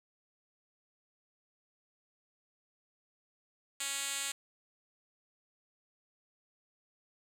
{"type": "tone with band-pass filter", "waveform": "5% pulse", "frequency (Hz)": 277.2, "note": "C#4", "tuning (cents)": 0, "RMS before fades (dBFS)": -37, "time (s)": [3.8, 4.32], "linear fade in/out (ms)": 5, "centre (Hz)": 7100, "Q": 1.3, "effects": []}